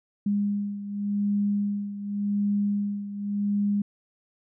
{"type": "beating tone pair", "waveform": "sine", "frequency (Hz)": [203.4, 204.28], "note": ["G#3", "G#3"], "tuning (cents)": [-36, -28], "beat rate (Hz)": 0.88, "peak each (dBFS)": [-25, -30], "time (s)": [0.26, 3.82], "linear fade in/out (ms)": 5, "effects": []}